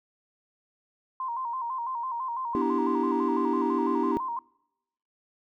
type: tone with vibrato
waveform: sine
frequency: 987.8 Hz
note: B5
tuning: in tune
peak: -29 dBFS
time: 1.2-4.39 s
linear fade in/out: 2 ms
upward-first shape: square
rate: 6 Hz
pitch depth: 90 cents each way
type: chord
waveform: triangle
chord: E minor seventh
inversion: second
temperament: equal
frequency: 246.9 / 293.7 / 329.6 / 392 Hz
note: B3 / D4 / E4 / G4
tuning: 0 / 0 / 0 / 0 cents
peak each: -28 dBFS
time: 2.55-4.17 s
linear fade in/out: 0 ms
effects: noise-tail reverb RT60 0.9 s tail -26 dB re dry